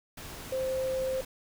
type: tone in noise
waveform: sine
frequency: 523 Hz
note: C5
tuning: 1 cent flat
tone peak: -28 dBFS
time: 0.52-1.21 s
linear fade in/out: 5 ms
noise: pink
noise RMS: -43 dBFS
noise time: 0.17-1.25 s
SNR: +12 dB
effects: none